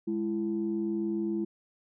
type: tone pair together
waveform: sine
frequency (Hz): 207.7 / 335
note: G#3 / E4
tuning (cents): 0 / +28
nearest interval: minor sixth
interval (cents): 828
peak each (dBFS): -31 / -29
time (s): 0.07-1.45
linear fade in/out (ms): 10
effects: tanh soft clip ceiling -21 dBFS